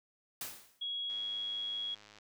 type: noise with exponential decay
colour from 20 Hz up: white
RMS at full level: -38 dBFS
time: 0.41-0.84 s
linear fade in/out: 2 ms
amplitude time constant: 92 ms
type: tone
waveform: sine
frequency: 3322 Hz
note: G#7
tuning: in tune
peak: -35 dBFS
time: 0.81-1.95 s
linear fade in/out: 10 ms
type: click train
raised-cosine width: 0.2 ms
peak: -38 dBFS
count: 115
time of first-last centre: 1.1-2.186 s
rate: 105 Hz
effects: none